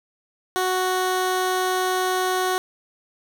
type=tone; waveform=15% pulse; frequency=370 Hz; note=F#4; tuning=in tune; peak=-14 dBFS; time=0.56-2.58 s; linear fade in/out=0 ms; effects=none